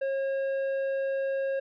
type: tone with tanh clipping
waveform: triangle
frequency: 542 Hz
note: C#5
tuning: 39 cents flat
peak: -28 dBFS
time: 0.01-1.6 s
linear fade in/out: 10 ms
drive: 12 dB
effects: none